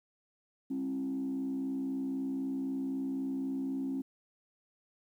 sine tone with frequency modulation, 268.3 Hz, C4, 44 cents sharp, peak -31 dBFS, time 0.7-4.02 s, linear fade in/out 10 ms, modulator 63.9 Hz, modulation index 0.57, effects tanh soft clip ceiling -28 dBFS + 11-bit

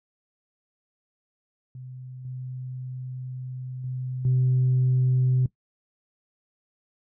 sine tone with level steps, 127.9 Hz, C3, 39 cents flat, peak -37 / -32 / -28 / -17 dBFS, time 1.75-5.46 s, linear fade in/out 2 ms, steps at 2.25 / 3.84 / 4.25 s, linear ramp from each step 2 ms, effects noise-tail reverb RT60 0.1 s tail -20 dB re dry + tanh soft clip ceiling -15 dBFS

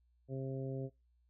harmonic tone, 133.4 Hz, C3, 34 cents sharp, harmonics 1 / 2 / 3 / 4 / 5, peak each -39 / -45 / -45 / -47 / -54 dBFS, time 0.28-0.9 s, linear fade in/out 50 ms, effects noise-tail reverb RT60 0.2 s tail -20 dB re dry + added 60 Hz sine -69 dBFS peak until 1.29 s

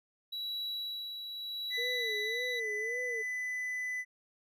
triangle tone with tremolo, 3912 Hz, B7, 17 cents flat, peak -33 dBFS, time 0.32-2.6 s, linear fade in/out 10 ms, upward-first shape sine, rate 0.82 Hz, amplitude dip 45%
triangle tone, 2000 Hz, B6, 21 cents sharp, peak -32 dBFS, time 1.7-4.05 s, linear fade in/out 50 ms
sine tone with vibrato, 458.2 Hz, A#4, 30 cents flat, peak -38 dBFS, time 1.77-3.23 s, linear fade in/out 20 ms, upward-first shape sine, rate 1.8 Hz, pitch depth 150 cents each way
effects none

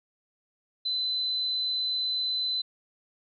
sine tone, 4028 Hz, B7, 33 cents sharp, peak -26 dBFS, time 0.85-2.62 s, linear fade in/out 10 ms, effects none

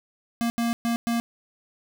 square tone bursts at uneven times, 233.6 Hz, A#3, 4 cents sharp, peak -23 dBFS, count 4, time 0.41-0.5 / 0.58-0.73 / 0.85-0.96 / 1.07-1.2 s, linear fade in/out 0 ms, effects none

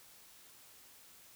silence, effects white hiss -59 dBFS RMS until 1.35 s

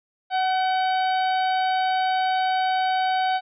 harmonic tone with a mistuned harmonic, 757 Hz, F#5, 39 cents sharp, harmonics 1 / 2 / 3 / 4 / 5 / 6, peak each -20 / -30 / -36 / -36 / -37 / -41 dBFS, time 0.3-3.41 s, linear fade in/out 50 ms, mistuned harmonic 1, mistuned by -20 cents, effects none

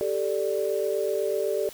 sine chord, G suspended second, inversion none, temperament equal, 392 / 440 / 587.3 Hz, G4 / A4 / D5, 0 / 0 / 0 cents, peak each -28 dBFS, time 0.01-1.69 s, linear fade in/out 0 ms, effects white hiss -45 dBFS RMS until 1.73 s

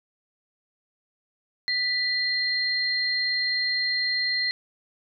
sine tone pair together, 1975.5 / 4186 Hz, B6 / C8, 0 / 0 cents, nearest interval octave + minor second, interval 1300 cents, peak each -26 / -25 dBFS, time 1.68-4.51 s, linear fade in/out 0 ms, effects none

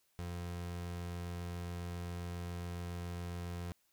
30% pulse tone, 87.31 Hz, F2, in tune, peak -37 dBFS, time 0.19-3.72 s, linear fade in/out 0 ms, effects white hiss -75 dBFS RMS until 3.92 s

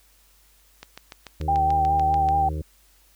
click train, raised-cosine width 0.2 ms, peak -20 dBFS, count 11, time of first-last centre 0.83-2.288 s, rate 6.86 Hz
harmonic tone, 77 Hz, D#2, 17 cents flat, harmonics 1 / 2 / 4 / 5 / 6 / 7, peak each -27 / -33 / -39 / -41 / -43 / -44 dBFS, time 1.4-2.62 s, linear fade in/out 5 ms
sine tone with vibrato, 784 Hz, G5, in tune, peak -18 dBFS, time 1.48-2.49 s, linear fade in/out 5 ms, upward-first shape sine, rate 4.8 Hz, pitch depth 29 cents each way
effects added 50 Hz sine -59 dBFS peak until 3.15 s + white hiss -59 dBFS RMS until 3.15 s

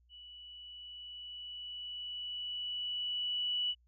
sine tone with level ramp, 2953 Hz, F#7, 4 cents flat, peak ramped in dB -50 to -30 dBFS, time 0.09-3.75 s, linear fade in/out 50 ms, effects added 60 Hz sine -65 dBFS peak until 3.87 s

